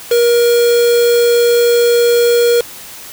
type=tone with quantisation; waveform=triangle; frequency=474.3 Hz; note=A#4; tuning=30 cents sharp; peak=-6 dBFS; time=0.11-2.61 s; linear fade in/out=5 ms; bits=3; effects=white hiss -32 dBFS RMS until 3.12 s